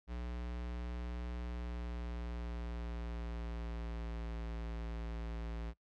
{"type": "tone with pitch glide", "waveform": "square", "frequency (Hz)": [60.1, 56.86], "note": ["B1", "A#1"], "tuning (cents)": [-46, -42], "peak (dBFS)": -40, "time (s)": [0.07, 5.74], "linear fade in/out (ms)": 50, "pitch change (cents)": -96, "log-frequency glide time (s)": [1.38, 4.39], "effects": ["noise-tail reverb RT60 0.1 s tail -21 dB re dry", "low-pass 4000 Hz 12 dB/octave"]}